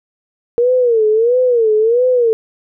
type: tone with vibrato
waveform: sine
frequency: 466.2 Hz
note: A#4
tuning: in tune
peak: -9 dBFS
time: 0.58-2.33 s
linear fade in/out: 0 ms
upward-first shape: sine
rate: 1.5 Hz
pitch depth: 150 cents each way
effects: none